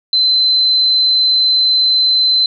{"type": "tone", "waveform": "sine", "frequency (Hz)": 4062, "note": "B7", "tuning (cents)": 48, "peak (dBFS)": -9, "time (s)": [0.13, 2.46], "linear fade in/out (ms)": 2, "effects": []}